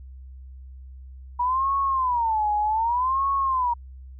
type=tone with vibrato; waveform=sine; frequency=960 Hz; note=B5; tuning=49 cents flat; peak=-20 dBFS; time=1.39-3.74 s; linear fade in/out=10 ms; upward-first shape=sine; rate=0.65 Hz; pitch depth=240 cents each way; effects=added 65 Hz sine -39 dBFS peak until 4.19 s